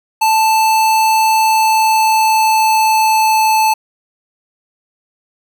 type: tone with pitch glide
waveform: square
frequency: 880 to 873.9 Hz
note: A5 to A5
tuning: 0 to -12 cents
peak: -10 dBFS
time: 0.21-3.74 s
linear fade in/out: 10 ms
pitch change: -12 cents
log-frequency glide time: 1.37-3.53 s
effects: none